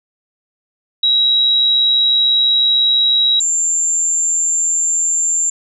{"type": "tone pair in turn", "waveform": "sine", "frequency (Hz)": [3858, 7283], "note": ["B7", "A#8"], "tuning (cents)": [-41, -41], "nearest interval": "major seventh", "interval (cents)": 1100, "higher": "second", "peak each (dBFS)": [-10, -13], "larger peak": "first", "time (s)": [[1.03, 3.4], [3.4, 5.5]], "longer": "first", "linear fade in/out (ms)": 5, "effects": []}